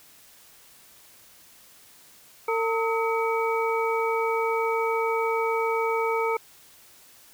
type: harmonic tone with a mistuned harmonic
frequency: 453.4 Hz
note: A#4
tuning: 48 cents flat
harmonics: 1 / 2 / 3 / 5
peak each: -25 / -28 / -30 / -32 dBFS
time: 2.48-6.37 s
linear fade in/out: 5 ms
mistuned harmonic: 3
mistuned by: -110 cents
effects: white hiss -53 dBFS RMS until 7.33 s